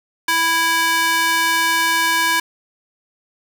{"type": "tone with high-pass filter", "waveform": "square", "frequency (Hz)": 329.6, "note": "E4", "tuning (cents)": 0, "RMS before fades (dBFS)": -17, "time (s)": [0.28, 2.4], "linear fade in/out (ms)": 5, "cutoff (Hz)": 1300, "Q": 1.5, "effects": ["7-bit"]}